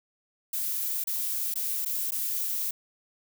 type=noise with dropouts; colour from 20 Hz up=violet; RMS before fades=-30 dBFS; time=0.53-2.71 s; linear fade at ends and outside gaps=5 ms; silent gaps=1.04-1.071 / 1.541-1.556 / 1.851-1.858 / 2.108-2.119 s; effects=none